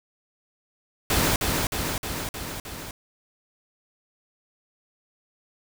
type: noise with echo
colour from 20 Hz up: pink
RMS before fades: -22 dBFS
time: 1.1-1.36 s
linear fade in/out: 2 ms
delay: 310 ms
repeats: 5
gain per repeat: -3 dB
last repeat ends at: 2.91 s
effects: none